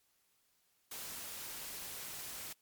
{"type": "noise", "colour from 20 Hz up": "white", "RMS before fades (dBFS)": -45, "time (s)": [0.91, 2.53], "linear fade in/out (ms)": 5, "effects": ["white hiss -75 dBFS RMS until 2.61 s", "MP3 96 kbps"]}